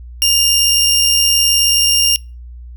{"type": "tone pair together", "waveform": "sawtooth", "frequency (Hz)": [2819, 5559], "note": ["F7", "F8"], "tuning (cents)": [16, -9], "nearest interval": "octave", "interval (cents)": 1175, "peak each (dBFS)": -10, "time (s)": [0.22, 2.16], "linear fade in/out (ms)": 0, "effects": ["noise-tail reverb RT60 0.3 s tail -26 dB re dry", "added 60 Hz sine -30 dBFS peak until 2.76 s"]}